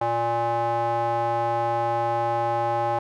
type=tone with band-pass filter; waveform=square; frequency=117.3 Hz; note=A#2; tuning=11 cents sharp; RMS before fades=-24 dBFS; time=0.01-2.99 s; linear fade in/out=5 ms; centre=780 Hz; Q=3.8; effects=none